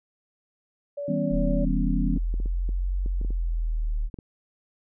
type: tone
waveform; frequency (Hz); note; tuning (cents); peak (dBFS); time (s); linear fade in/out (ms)
sine; 573; D5; -43; -29; 0.97-1.65; 10
type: chord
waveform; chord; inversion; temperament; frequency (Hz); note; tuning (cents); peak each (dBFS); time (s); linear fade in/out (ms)
sine; C# half-diminished seventh; first; equal with one note detuned; 160.86 / 196 / 246.9 / 277.2; E3 / G3 / B3 / C#4; -42 / 0 / 0 / 0; -29; 1.08-2.18; 5
type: linear two-way sweep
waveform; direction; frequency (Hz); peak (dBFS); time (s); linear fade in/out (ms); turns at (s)
sine; up then down; 36.71 to 46 to 36.71; -23; 1.3-4.1; 50; 2.99
type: clicks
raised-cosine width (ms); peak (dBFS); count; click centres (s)
3; -25; 11; 2.165 / 2.341 / 2.401 / 2.459 / 2.691 / 3.061 / 3.214 / 3.248 / 3.306 / 4.142 / 4.188
effects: none